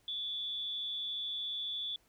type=tone with amplitude modulation; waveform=sine; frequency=3457 Hz; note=A7; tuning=31 cents flat; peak=-33 dBFS; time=0.08-1.96 s; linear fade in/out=2 ms; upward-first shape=sine; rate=212 Hz; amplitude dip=50%; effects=pink hiss -70 dBFS RMS until 2.08 s